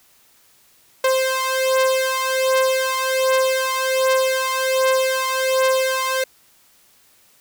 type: beating tone pair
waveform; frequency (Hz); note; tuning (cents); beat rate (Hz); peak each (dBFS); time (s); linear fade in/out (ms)
sawtooth; 523.3 / 524.6; C5 / C5; 0 / +4; 1.3; -15 / -17; 1.04-6.24; 5
effects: white hiss -55 dBFS RMS until 7.4 s